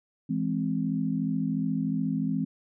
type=chord; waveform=sine; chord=E augmented; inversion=none; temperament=equal; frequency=164.81 / 207.7 / 261.6 Hz; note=E3 / G#3 / B#3; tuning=0 / 0 / 0 cents; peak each=-30 / -30 / -29 dBFS; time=0.29-2.45 s; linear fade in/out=10 ms; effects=none